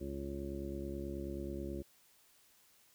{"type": "harmonic tone", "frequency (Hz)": 69.3, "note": "C#2", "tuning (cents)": 0, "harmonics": [1, 2, 3, 4, 5, 6, 8], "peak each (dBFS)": [-44, -50, -46, -48, -43, -52, -50], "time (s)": [0, 1.83], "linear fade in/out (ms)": 20, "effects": ["white hiss -67 dBFS RMS until 2.94 s"]}